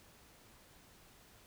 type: silence
effects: pink hiss -62 dBFS RMS until 1.46 s